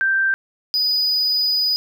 sine / triangle tone pair in turn, 1568 / 4961 Hz, G6 / D#8, 0 / -6 cents, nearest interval octave + minor sixth, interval 1994 cents, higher second, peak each -15 dBFS, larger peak neither, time 0.01-0.34 / 0.74-1.76 s, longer second, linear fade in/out 0 ms, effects none

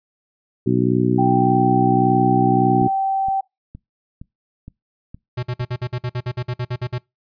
harmonic tone, 61.74 Hz, B1, in tune, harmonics 2 / 3 / 4 / 5 / 6, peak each -21 / -21 / -21 / -21 / -21 dBFS, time 0.66-2.88 s, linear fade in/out 10 ms
sine tone with pitch glide, 784 to 775.9 Hz, G5 to G5, 0 to -18 cents, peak -17 dBFS, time 1.18-3.41 s, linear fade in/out 10 ms, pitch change -18 cents, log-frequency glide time 1.33-1.72 s
click train, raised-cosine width 5 ms, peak -23 dBFS, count 7, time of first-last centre 2.82-5.611 s, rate 2.15 Hz
square tone bursts, 123.6 Hz, B2, 2 cents sharp, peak -22 dBFS, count 15, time 5.37-6.984 s, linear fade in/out 10 ms, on 60 ms, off 51 ms
effects noise-tail reverb RT60 0.2 s tail -24 dB re dry + resampled to 11025 Hz

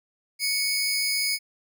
sawtooth tone pair together, 2217 / 4977 Hz, C#7 / D#8, 0 / 0 cents, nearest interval octave + major second, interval 1400 cents, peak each -23 dBFS, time 0.39-1.39 s, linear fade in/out 50 ms, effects none

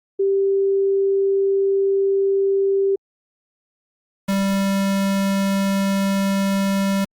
sine / square tone pair in turn, 392 / 196 Hz, G4 / G3, 0 / 0 cents, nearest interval octave, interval 1200 cents, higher first, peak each -15 / -18 dBFS, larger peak first, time 0.19-2.96 / 4.28-7.05 s, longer neither, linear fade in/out 10 ms, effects Opus 32 kbps

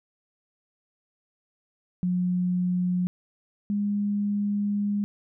sine tone pair in turn, 180 / 204.4 Hz, F#3 / G#3, -47 / -27 cents, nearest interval major second, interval 220 cents, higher second, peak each -22 / -23 dBFS, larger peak first, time 2.03-3.07 / 3.7-5.04 s, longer second, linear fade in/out 0 ms, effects none

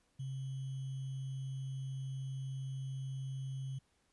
sine tone with sample-and-hold, 133.5 Hz, C3, 35 cents sharp, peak -38 dBFS, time 0.19-3.79 s, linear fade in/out 10 ms, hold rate 3150 Hz, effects pink hiss -75 dBFS RMS until 4.12 s + resampled to 24000 Hz

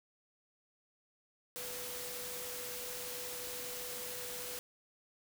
sine tone in noise, 493.9 Hz, B4, in tune, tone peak -48 dBFS, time 1.56-4.59 s, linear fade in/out 0 ms, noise white, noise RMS -43 dBFS, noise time 1.56-4.59 s, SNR -8 dB, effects none

